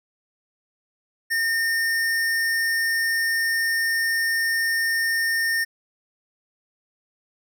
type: tone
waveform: square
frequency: 1822 Hz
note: A#6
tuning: 40 cents flat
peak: -21 dBFS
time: 1.3-5.65 s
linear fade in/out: 20 ms
effects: none